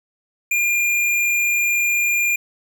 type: tone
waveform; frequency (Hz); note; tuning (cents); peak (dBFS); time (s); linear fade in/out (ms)
square; 2406; D7; +41; -17; 0.51-2.36; 5
effects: none